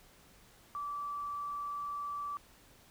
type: tone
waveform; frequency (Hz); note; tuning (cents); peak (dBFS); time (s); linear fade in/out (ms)
sine; 1159; D6; -23; -36; 0.75-2.37; 0
effects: pink hiss -61 dBFS RMS until 2.9 s